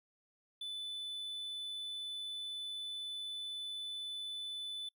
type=tone; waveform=triangle; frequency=3498 Hz; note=A7; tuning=11 cents flat; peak=-38 dBFS; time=0.61-4.89 s; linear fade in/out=5 ms; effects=noise-tail reverb RT60 0.1 s tail -23 dB re dry